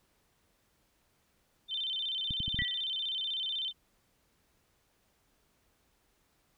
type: tone with vibrato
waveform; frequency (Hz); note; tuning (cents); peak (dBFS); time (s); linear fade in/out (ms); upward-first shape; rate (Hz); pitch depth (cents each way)
sine; 3322; G#7; 0; -32; 1.68-3.73; 50; square; 16; 130
type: clicks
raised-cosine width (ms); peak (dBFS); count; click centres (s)
5; -26; 6; 2.308 / 2.404 / 2.48 / 2.545 / 2.59 / 2.621
type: tone with exponential decay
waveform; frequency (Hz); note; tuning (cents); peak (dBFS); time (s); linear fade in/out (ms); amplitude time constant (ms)
sine; 1953; B6; -20; -27; 2.59-2.83; 1; 52
effects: pink hiss -72 dBFS RMS until 6.57 s